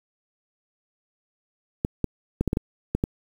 clicks, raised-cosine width 3 ms, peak -9 dBFS, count 8, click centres 1.849 / 2.043 / 2.41 / 2.477 / 2.531 / 2.571 / 2.95 / 3.039 s, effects 7-bit

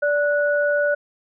sine tone pair together, 583 / 1469.9 Hz, D5 / F#6, -13 / -12 cents, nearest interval octave + major third, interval 1601 cents, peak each -18 / -22 dBFS, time 0.02-0.95 s, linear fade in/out 10 ms, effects none

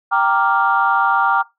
sine chord, G minor seventh, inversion none, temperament equal, 784 / 932.3 / 1174.7 / 1396.9 Hz, G5 / Bb5 / D6 / F6, 0 / 0 / 0 / 0 cents, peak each -18 dBFS, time 0.11-1.43 s, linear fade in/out 20 ms, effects noise-tail reverb RT60 0.2 s tail -20 dB re dry + tanh soft clip ceiling -3 dBFS

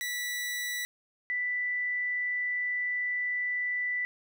sawtooth / sine tone pair in turn, 1960 / 1979.3 Hz, B6 / B6, -14 / +3 cents, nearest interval unison, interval 17 cents, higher second, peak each -28 dBFS, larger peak neither, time 0.01-0.85 / 1.3-4.05 s, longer second, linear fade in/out 0 ms, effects none

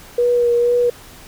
sine tone with vibrato, 480.7 Hz, B4, 47 cents flat, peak -12 dBFS, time 0.18-0.9 s, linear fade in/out 5 ms, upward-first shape sine, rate 2.1 Hz, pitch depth 19 cents each way, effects pink hiss -41 dBFS RMS until 1.27 s

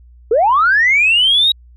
sine linear sweep, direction up, 411.8 to 3847 Hz, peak -8 dBFS, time 0.31-1.52 s, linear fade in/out 5 ms, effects tanh soft clip ceiling -4 dBFS + added 60 Hz sine -40 dBFS peak until 1.76 s

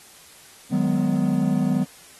triangle chord, G# minor seventh, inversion second, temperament just, 155.74 / 186.89 / 207.7 / 249.2 Hz, D#3 / F#3 / G#3 / B3, +2 / +18 / 0 / +16 cents, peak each -24 / -21 / -24 / -21 dBFS, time 0.71-1.85 s, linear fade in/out 20 ms, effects white hiss -48 dBFS RMS until 2.19 s + AAC 32 kbps

